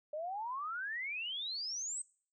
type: exponential sweep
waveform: sine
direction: up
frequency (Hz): 587.3 to 8360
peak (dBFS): -37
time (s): 0.13-2.02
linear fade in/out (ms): 5
effects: noise-tail reverb RT60 0.5 s tail -23 dB re dry